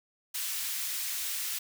white high-pass noise, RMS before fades -34 dBFS, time 0.34-1.59 s, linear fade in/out 10 ms, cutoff 1800 Hz, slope 12 dB/octave, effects none

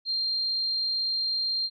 sine tone, 4186 Hz, C8, in tune, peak -25 dBFS, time 0.05-1.7 s, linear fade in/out 50 ms, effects none

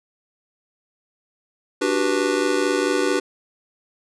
square chord, G major seventh, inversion second, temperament just, 294 / 367.5 / 392 / 490 Hz, D4 / F#4 / G4 / B4, +2 / -12 / 0 / -14 cents, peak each -25 dBFS, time 1.81-3.2 s, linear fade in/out 10 ms, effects resampled to 22050 Hz

